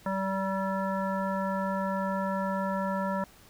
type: harmonic tone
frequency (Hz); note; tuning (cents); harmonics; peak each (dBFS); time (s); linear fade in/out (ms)
192.7; G3; -29; 1 / 3 / 5 / 7 / 9; -31 / -33 / -33 / -38 / -41; 0.06-3.24; 2
effects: pink hiss -56 dBFS RMS until 3.49 s